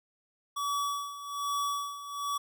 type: tone with tremolo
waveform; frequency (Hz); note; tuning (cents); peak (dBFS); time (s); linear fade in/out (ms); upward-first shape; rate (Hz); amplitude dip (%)
square; 1140; C#6; +48; -29; 0.56-2.38; 10; sine; 1.2; 75
effects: none